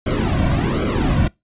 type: noise with flanger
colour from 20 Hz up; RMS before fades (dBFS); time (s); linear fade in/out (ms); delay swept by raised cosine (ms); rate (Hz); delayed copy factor
brown; -18; 0.06-1.28; 5; 1.1 to 2.4; 1.3; -1
effects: noise-tail reverb RT60 0.2 s tail -24 dB re dry + resampled to 8000 Hz